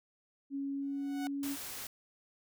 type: tone with pitch glide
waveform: sine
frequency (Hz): 277.2 to 280.1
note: C#4 to C#4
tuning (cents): 0 to +18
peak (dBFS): -34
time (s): 0.5-1.57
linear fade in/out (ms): 50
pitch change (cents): +18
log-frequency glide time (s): 0.71-1.16
type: tone with exponential growth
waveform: sawtooth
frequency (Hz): 740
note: F#5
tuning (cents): 0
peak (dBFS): -34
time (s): 0.82-1.27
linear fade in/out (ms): 0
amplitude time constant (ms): 96
type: noise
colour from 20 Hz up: white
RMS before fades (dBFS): -43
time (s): 1.43-1.87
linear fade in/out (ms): 2
effects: none